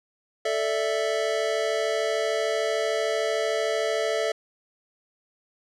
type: chord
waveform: square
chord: A suspended fourth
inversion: none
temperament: just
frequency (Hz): 440 / 586.7 / 660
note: A4 / D5 / E5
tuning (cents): 0 / -2 / +2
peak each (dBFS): -28 / -30 / -28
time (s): 0.45-4.32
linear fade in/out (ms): 5
effects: low-pass 7000 Hz 12 dB/octave